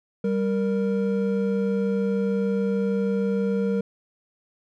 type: tone pair together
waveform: triangle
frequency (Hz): 196.01 / 466.2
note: G3 / A#4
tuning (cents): 0 / 0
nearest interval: octave + minor third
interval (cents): 1500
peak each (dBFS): -21 / -23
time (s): 0.24-3.81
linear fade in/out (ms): 5
effects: none